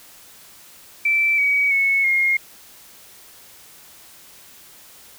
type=tone with pitch steps; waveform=sine; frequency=2330 / 2265 / 2202 / 2140 Hz; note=D7 / C#7 / C#7 / C7; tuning=-14 / +37 / -12 / +38 cents; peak=-15 dBFS; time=1.05-2.37 s; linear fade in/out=5 ms; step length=330 ms; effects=white hiss -46 dBFS RMS until 5.18 s